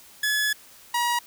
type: tone pair in turn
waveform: sawtooth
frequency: 1705 / 956.9 Hz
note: G#6 / A#5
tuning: +45 / +45 cents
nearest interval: minor seventh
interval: 1000 cents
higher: first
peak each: -18 dBFS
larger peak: neither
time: 0.23-0.53 / 0.94-1.19 s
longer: first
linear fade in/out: 5 ms
effects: white hiss -50 dBFS RMS until 1.26 s